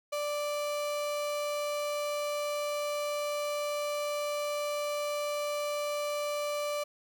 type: tone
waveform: 35% pulse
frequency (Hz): 587.3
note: D5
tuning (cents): 0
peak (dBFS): -29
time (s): 0.12-6.84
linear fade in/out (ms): 10
effects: none